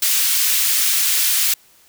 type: high-pass noise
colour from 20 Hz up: white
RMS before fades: -17 dBFS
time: 0.02-1.54 s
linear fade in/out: 5 ms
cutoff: 2100 Hz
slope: 12 dB/octave
effects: white hiss -52 dBFS RMS until 1.88 s